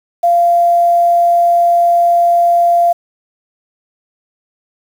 sine tone with quantisation, 691 Hz, F5, 19 cents flat, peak -7 dBFS, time 0.23-2.93 s, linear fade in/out 10 ms, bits 6, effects none

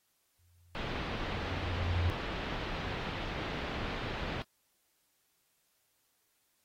sine tone with exponential growth, 87.31 Hz, F2, in tune, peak -26 dBFS, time 0.39-2.1 s, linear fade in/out 0 ms, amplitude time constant 370 ms
pink low-pass noise, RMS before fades -38 dBFS, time 0.75-4.42 s, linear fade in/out 0 ms, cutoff 3700 Hz, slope 24 dB/octave
effects white hiss -75 dBFS RMS until 6.64 s + AAC 48 kbps

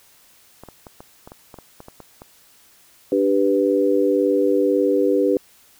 clicks, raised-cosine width 1 ms, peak -24 dBFS, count 12, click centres 0.636 / 0.687 / 0.868 / 1.005 / 1.275 / 1.319 / 1.542 / 1.587 / 1.804 / 1.884 / 2.003 / 2.219 s
sine chord, G major, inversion second, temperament equal, 293.7 / 392 / 493.9 Hz, D4 / G4 / B4, 0 / 0 / 0 cents, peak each -20 / -19 / -19 dBFS, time 3.12-5.37 s, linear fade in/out 2 ms
effects white hiss -53 dBFS RMS until 5.79 s

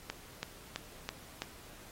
click train, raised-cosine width 0.2 ms, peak -18 dBFS, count 5, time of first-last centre 0.1-1.42 s, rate 3.03 Hz, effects pink hiss -54 dBFS RMS until 1.91 s + AAC 48 kbps

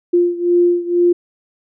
sine beating tone pair, 349.2 / 351.3 Hz, F4 / F4, 0 / +10 cents, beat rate 2.1 Hz, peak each -13 / -16 dBFS, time 0.13-1.13 s, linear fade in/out 10 ms, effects none

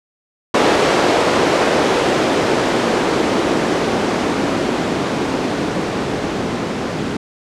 violet noise with low-pass filter sweep, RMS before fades -17 dBFS, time 0.54-7.17 s, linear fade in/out 5 ms, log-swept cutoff 440 to 230 Hz, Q 1.1, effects low-pass 8000 Hz 12 dB/octave

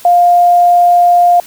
sine tone, 703 Hz, F5, 11 cents sharp, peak -4 dBFS, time 0.05-1.4 s, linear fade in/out 2 ms, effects white hiss -36 dBFS RMS until 1.46 s

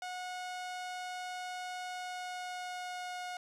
sawtooth tone with pitch glide, 729 to 723.1 Hz, F#5 to F#5, -26 to -40 cents, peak -35 dBFS, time 0.02-3.37 s, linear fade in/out 2 ms, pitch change -14 cents, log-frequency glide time 1.88-3.24 s, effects low-pass 8000 Hz 12 dB/octave + 12-bit

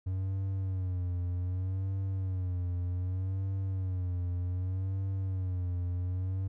triangle tone with vibrato, 92.5 Hz, F#2, in tune, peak -28 dBFS, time 0.06-6.48 s, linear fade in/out 10 ms, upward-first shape sine, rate 0.65 Hz, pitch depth 74 cents each way, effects none

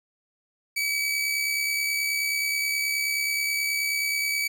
sawtooth tone with amplitude modulation, 2285 Hz, D7, 48 cents flat, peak -19 dBFS, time 0.76-4.48 s, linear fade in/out 10 ms, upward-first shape sine, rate 69.4 Hz, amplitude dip 40%, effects none

